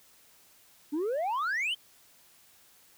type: exponential sweep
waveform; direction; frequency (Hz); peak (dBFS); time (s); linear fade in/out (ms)
sine; up; 280 to 3200; -25; 0.92-1.75; 20
effects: tanh soft clip ceiling -27 dBFS + white hiss -60 dBFS RMS until 2.97 s